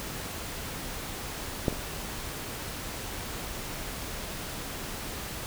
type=clicks; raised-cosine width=2 ms; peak=-10 / -22 dBFS; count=2; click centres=1.682 / 1.727 s; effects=pink hiss -37 dBFS RMS until 5.46 s